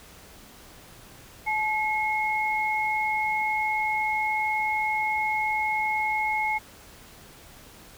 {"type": "tone pair together", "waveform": "sine", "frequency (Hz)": [859.6, 2166], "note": ["A5", "C#7"], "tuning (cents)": [-41, -41], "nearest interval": "octave + major third", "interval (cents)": 1600, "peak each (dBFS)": -26, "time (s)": [1.46, 6.59], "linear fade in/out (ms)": 20, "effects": ["pink hiss -49 dBFS RMS until 7.97 s"]}